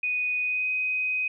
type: tone with pitch glide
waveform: sine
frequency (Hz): 2485 to 2510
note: D#7 to D#7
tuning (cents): -3 to +15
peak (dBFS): -24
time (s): 0.03-1.28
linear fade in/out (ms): 5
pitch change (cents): +18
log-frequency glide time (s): 0.41-0.69
effects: none